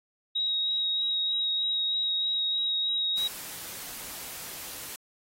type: tone with vibrato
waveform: sine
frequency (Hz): 3800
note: A#7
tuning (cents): +33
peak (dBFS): -25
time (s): 0.35-3.28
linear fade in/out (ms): 10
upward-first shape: sine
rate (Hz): 3.2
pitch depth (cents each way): 12
type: noise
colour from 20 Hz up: white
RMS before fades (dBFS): -40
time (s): 3.17-4.96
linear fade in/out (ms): 5
effects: AAC 48 kbps